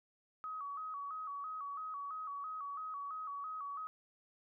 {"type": "tone with vibrato", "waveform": "sine", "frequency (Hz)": 1196, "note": "D6", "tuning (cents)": 31, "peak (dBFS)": -40, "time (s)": [0.44, 3.87], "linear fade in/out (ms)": 0, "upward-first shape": "square", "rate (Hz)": 3, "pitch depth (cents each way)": 98, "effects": []}